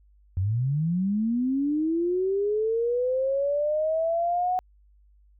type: linear sweep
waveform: sine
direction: up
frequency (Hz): 87.31 to 740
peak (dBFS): -22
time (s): 0.37-4.59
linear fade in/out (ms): 0
effects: added 50 Hz sine -55 dBFS peak until 5.39 s